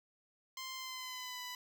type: tone with pitch glide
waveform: 10% pulse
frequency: 1046.5 to 993.5 Hz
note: C6 to B5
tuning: 0 to +10 cents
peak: -34 dBFS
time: 0.57-1.55 s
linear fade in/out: 2 ms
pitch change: -90 cents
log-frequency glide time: 0.74-1.41 s
effects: none